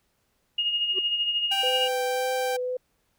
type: tone with tremolo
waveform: sine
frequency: 2856 Hz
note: F7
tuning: 38 cents sharp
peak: -21 dBFS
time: 0.58-1.88 s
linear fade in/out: 5 ms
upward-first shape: sine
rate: 13 Hz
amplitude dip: 50%
type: tone with exponential growth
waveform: triangle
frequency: 378.1 Hz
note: F#4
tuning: 38 cents sharp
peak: -26 dBFS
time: 0.91-0.99 s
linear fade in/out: 5 ms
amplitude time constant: 16 ms
type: tone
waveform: sawtooth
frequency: 784 Hz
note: G5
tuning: in tune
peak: -24 dBFS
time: 1.51-2.57 s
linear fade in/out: 10 ms
type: tone with vibrato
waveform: sine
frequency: 505 Hz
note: B4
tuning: 39 cents sharp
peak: -26 dBFS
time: 1.63-2.77 s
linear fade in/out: 5 ms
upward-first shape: triangle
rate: 1.8 Hz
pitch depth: 21 cents each way
effects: pink hiss -71 dBFS RMS until 3.18 s